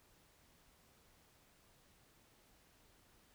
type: silence
effects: pink hiss -69 dBFS RMS until 3.34 s